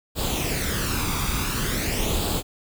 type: noise with flanger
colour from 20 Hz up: pink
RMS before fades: -25 dBFS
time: 0.15-2.43 s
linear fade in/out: 50 ms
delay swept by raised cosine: 0.25 to 0.85 ms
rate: 0.47 Hz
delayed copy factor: +0.6
effects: none